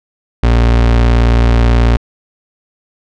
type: tone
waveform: 35% pulse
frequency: 58.5 Hz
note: A#1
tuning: 7 cents sharp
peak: -5 dBFS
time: 0.43-1.97 s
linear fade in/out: 5 ms
effects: low-pass 4000 Hz 12 dB/octave